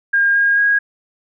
sine tone with pitch steps, 1614 / 1625 / 1642 Hz, G#6 / G#6 / G#6, -50 / -38 / -20 cents, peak -11 dBFS, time 0.13-0.79 s, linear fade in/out 10 ms, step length 220 ms, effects none

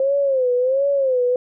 sine tone with vibrato, 527 Hz, C5, 12 cents sharp, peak -15 dBFS, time 0-1.36 s, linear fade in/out 2 ms, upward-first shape sine, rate 1.4 Hz, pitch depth 120 cents each way, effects none

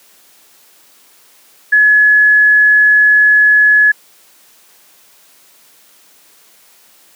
sine tone, 1699 Hz, G#6, 39 cents sharp, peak -5 dBFS, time 1.72-3.92 s, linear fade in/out 10 ms, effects white hiss -47 dBFS RMS until 7.15 s + high-pass 200 Hz 12 dB/octave

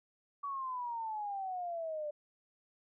sine exponential sweep, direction down, 1142 to 587.3 Hz, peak -36 dBFS, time 0.43-2.11 s, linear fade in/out 10 ms, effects none

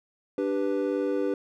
triangle chord, G major, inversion second, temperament equal, 293.7 / 392 / 493.9 Hz, D4 / G4 / B4, 0 / 0 / 0 cents, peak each -27 dBFS, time 0.38-1.34 s, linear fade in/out 2 ms, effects none

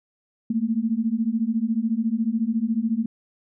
sine beating tone pair, 217.9 / 231.9 Hz, A3 / A#3, -17 / -9 cents, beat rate 14 Hz, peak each -24 / -23 dBFS, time 0.5-3.06 s, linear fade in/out 5 ms, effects none

